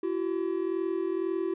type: tone pair together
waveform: triangle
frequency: 338 / 380 Hz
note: E4 / F#4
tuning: +43 / +46 cents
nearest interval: major second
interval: 203 cents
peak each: -28 dBFS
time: 0.03-1.54 s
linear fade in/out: 5 ms
effects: resampled to 8000 Hz